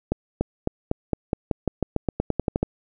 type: accelerating click train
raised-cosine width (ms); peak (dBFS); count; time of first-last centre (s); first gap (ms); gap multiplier
2; -8; 17; 0.12-2.63; 290; 0.91
effects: none